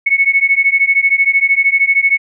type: beating tone pair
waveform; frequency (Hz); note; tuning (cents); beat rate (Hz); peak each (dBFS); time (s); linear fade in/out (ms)
sine; 2200 / 2213; C#7 / C#7; -14 / -3; 13; -12; 0.06-2.18; 10
effects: none